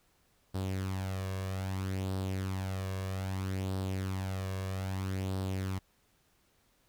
sawtooth tone with flanger, 95 Hz, F#2, 46 cents sharp, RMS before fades -35 dBFS, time 0.54-5.79 s, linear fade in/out 10 ms, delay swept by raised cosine 0.22 to 1.82 ms, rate 0.62 Hz, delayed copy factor +0.55, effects pink hiss -70 dBFS RMS until 6.88 s

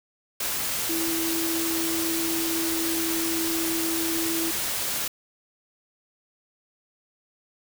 sine tone in noise, 329.6 Hz, E4, in tune, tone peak -27 dBFS, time 0.89-4.51 s, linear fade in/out 5 ms, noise white, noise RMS -28 dBFS, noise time 0.4-5.08 s, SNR -2 dB, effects none

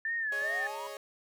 sine tone with vibrato, 1764 Hz, A6, 4 cents sharp, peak -30 dBFS, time 0.05-0.67 s, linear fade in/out 2 ms, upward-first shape sine, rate 2.5 Hz, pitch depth 92 cents each way
sawtooth chord, Ab suspended fourth, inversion none, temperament equal, 415.3 / 554.4 / 622.3 Hz, Ab4 / Db5 / Eb5, 0 / 0 / 0 cents, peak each -42 / -39 / -41 dBFS, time 0.32-0.97 s, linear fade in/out 2 ms
triangle linear sweep, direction up, 587 to 997 Hz, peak -37 dBFS, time 0.42-0.87 s, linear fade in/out 0 ms
effects none

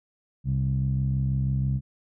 15% pulse tone with low-pass filter, 66.2 Hz, C2, 21 cents sharp, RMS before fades -25 dBFS, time 0.44-1.81 s, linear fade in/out 50 ms, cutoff 150 Hz, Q 3.7, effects none

